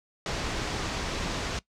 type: low-pass noise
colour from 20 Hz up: pink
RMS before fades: -32 dBFS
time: 0.26-1.59 s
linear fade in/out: 2 ms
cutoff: 6600 Hz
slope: 24 dB/octave
effects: noise-tail reverb RT60 0.1 s tail -19 dB re dry